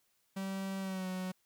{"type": "tone with pitch glide", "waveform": "45% pulse", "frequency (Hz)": [193.1, 185.23], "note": ["G3", "F#3"], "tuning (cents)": [-26, 2], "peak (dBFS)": -36, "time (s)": [0.36, 1.32], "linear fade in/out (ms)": 10, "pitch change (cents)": -72, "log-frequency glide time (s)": [0.8, 1.07], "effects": ["white hiss -75 dBFS RMS until 1.45 s"]}